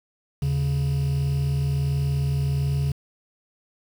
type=tone pair together; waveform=triangle; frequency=78.52 / 139.9 Hz; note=D#2 / C#3; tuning=+16 / +16 cents; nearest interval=minor seventh; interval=1000 cents; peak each=-25 / -19 dBFS; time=0.42-2.92 s; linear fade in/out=5 ms; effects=tanh soft clip ceiling -12 dBFS + 7-bit